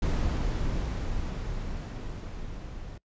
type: noise with level ramp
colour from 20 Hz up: brown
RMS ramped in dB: -26 to -40 dBFS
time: 0.02-2.98 s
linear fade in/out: 5 ms
effects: noise-tail reverb RT60 0.1 s tail -23 dB re dry + resampled to 16000 Hz